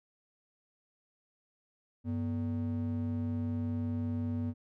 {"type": "ring-modulated tone", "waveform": "triangle", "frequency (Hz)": 170, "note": "F3", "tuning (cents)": -46, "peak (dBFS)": -26, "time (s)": [2.04, 4.54], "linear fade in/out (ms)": 50, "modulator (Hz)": 72.6, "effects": []}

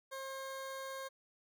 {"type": "tone", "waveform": "20% pulse", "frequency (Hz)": 535, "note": "C5", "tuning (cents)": 38, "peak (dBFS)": -37, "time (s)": [0.11, 1.09], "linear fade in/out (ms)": 20, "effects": []}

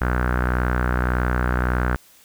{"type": "tone with low-pass filter", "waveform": "sawtooth", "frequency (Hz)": 61.74, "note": "B1", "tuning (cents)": 0, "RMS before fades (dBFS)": -21, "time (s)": [0.01, 1.96], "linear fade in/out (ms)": 0, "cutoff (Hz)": 1500, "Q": 5, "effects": ["white hiss -52 dBFS RMS until 2.24 s"]}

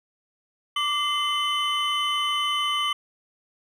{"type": "tone cluster", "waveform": "triangle", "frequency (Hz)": [1173, 2071, 3027], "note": ["D6", "C7", "F#7"], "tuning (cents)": [-2, -18, 39], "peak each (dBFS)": [-24, -30, -24], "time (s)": [0.76, 2.93], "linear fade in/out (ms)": 5, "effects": []}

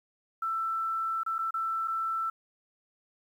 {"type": "tone with dropouts", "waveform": "sine", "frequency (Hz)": 1331, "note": "E6", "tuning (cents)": 16, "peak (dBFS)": -28, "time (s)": [0.42, 2.3], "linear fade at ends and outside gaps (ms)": 5, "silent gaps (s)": [[1.234, 1.262], [1.383, 1.389], [1.508, 1.54], [1.876, 1.88]], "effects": ["10-bit"]}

